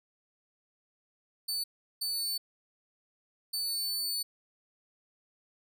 sawtooth tone bursts at uneven times, 4499 Hz, C#8, 25 cents sharp, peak -28 dBFS, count 3, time 1.48-1.64 / 2.01-2.38 / 3.53-4.23 s, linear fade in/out 10 ms, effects none

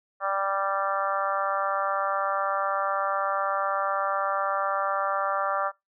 harmonic tone, 196 Hz, G3, in tune, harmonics 3 / 4 / 5 / 6 / 7 / 8 / 9, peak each -30 / -31 / -37 / -28 / -31 / -40 / -40 dBFS, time 0.2-5.72 s, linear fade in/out 50 ms, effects noise-tail reverb RT60 0.2 s tail -23 dB re dry

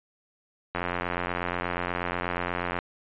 click train, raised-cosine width 0.5 ms, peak -13 dBFS, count 181, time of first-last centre 0.75-2.789 s, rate 88.3 Hz, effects resampled to 8000 Hz

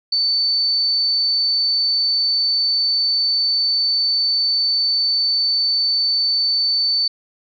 sine tone, 4525 Hz, C#8, 35 cents sharp, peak -15 dBFS, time 0.12-7.08 s, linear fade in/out 5 ms, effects none

